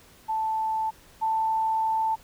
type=tone pair in turn; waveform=sine; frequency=880 / 885.6 Hz; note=A5 / A5; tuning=0 / +11 cents; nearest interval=unison; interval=11 cents; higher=second; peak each=-24 / -22 dBFS; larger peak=second; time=0.28-0.91 / 1.21-2.16 s; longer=second; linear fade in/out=20 ms; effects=pink hiss -54 dBFS RMS until 2.23 s